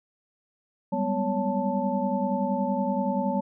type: tone cluster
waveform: sine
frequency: 193.1 / 203.7 / 248.1 / 560 / 881 Hz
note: G3 / G#3 / B3 / C#5 / A5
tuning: -26 / -33 / +8 / +18 / +2 cents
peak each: -30 dBFS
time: 0.92-3.41 s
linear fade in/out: 10 ms
effects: none